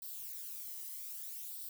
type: noise with flanger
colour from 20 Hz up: violet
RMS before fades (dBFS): -45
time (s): 0.02-1.69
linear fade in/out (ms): 2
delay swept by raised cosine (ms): 0.22 to 1.01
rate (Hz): 0.63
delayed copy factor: +0.55
effects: none